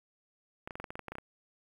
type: clicks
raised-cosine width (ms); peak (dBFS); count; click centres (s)
0.5; -25; 12; 0.675 / 0.708 / 0.755 / 0.8 / 0.842 / 0.905 / 0.955 / 0.993 / 1.083 / 1.12 / 1.154 / 1.184
effects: 9-bit